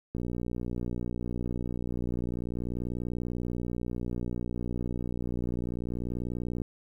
click train, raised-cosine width 3 ms, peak -21 dBFS, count 391, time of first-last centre 0.15-6.618 s, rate 60.3 Hz, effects 10-bit

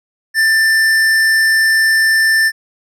sine tone with hard clipping, 1778 Hz, A6, 18 cents sharp, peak -11 dBFS, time 0.34-2.52 s, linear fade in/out 50 ms, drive 12 dB, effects none

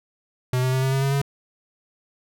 square tone with pitch steps, 126.7 / 128.77 / 130.87 / 133 / 135.17 / 137.37 / 139.61 Hz, B2 / C3 / C3 / C3 / C#3 / C#3 / C#3, +45 / -27 / +1 / +29 / -43 / -15 / +13 cents, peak -20 dBFS, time 0.53-1.216 s, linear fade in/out 2 ms, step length 98 ms, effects none

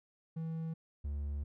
triangle tone pair in turn, 162.2 / 72.08 Hz, E3 / D2, -28 / -32 cents, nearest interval octave + major second, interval 1404 cents, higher first, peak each -34 / -33 dBFS, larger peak second, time 0.36-0.74 / 1.04-1.44 s, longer second, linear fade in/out 10 ms, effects none

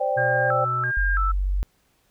sine chord, C suspended second, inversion none, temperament equal, 523.3 / 587.3 / 784 Hz, C5 / D5 / G5, 0 / 0 / 0 cents, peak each -25 dBFS, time 0-0.65 s, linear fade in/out 10 ms
harmonic tone, 123.47 Hz, B2, in tune, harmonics 1 / 3 / 5 / 7 / 9 / 10, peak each -28 / -40 / -44 / -48 / -50 / -50 dBFS, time 0.16-0.92 s, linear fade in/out 20 ms
sine tone with vibrato, 1459 Hz, F#6, 25 cents flat, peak -22 dBFS, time 0.17-1.32 s, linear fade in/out 10 ms, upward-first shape square, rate 1.5 Hz, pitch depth 170 cents each way
sine tone, 47.42 Hz, F#1, 43 cents sharp, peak -20 dBFS, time 0.97-1.63 s, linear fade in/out 0 ms
effects pink hiss -65 dBFS RMS until 2.1 s

